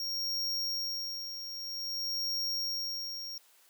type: tone with tremolo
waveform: square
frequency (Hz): 5570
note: F8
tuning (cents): -5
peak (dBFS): -31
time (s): 0-3.38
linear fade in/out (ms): 2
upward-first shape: sine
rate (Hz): 0.52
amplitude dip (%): 60
effects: white hiss -63 dBFS RMS until 3.69 s + high-pass 400 Hz 12 dB/octave